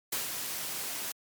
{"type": "noise with ADSR envelope", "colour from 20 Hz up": "white", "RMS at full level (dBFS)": -31, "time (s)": [0.12, 1.12], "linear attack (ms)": 7, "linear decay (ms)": 130, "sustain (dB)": -5, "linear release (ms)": 5, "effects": ["high-pass 100 Hz 12 dB/octave", "MP3 96 kbps"]}